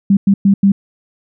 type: tone bursts at uneven times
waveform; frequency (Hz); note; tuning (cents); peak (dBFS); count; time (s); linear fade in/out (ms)
sine; 197.6; G3; +14; -6; 4; 0.1-0.17 / 0.27-0.34 / 0.45-0.54 / 0.63-0.72; 5
effects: none